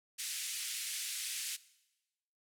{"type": "band-pass noise", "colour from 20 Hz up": "white", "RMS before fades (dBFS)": -40, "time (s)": [0.18, 1.57], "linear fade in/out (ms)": 20, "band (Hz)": [2000, 11000], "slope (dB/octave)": 24, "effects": ["noise-tail reverb RT60 1.0 s tail -19 dB re dry"]}